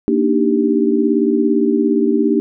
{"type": "chord", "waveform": "sine", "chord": "Eb major seventh", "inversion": "second", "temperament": "equal", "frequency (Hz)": [233.1, 293.7, 311.1, 392], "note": ["Bb3", "D4", "Eb4", "G4"], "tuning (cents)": [0, 0, 0, 0], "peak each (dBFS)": [-17, -17, -19, -17], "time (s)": [0.08, 2.4], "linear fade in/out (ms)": 0, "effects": []}